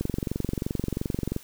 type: click train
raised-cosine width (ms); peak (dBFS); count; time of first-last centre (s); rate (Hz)
3; -14; 32; 0.01-1.364; 22.9
effects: white hiss -50 dBFS RMS until 1.43 s